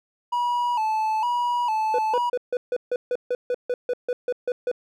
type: tone with vibrato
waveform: triangle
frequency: 918 Hz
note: A#5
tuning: 27 cents flat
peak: -19 dBFS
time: 0.32-2.3 s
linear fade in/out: 10 ms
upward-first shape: square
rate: 1.1 Hz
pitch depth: 90 cents each way
type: tone bursts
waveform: triangle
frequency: 493.9 Hz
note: B4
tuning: in tune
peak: -19 dBFS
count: 15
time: 1.94-4.715 s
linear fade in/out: 2 ms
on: 45 ms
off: 150 ms
effects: none